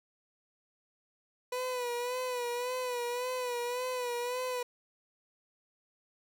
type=tone with vibrato; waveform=30% pulse; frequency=493.9 Hz; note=B4; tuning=in tune; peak=-30 dBFS; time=1.52-4.63 s; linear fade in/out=5 ms; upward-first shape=sine; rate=1.8 Hz; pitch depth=53 cents each way; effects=none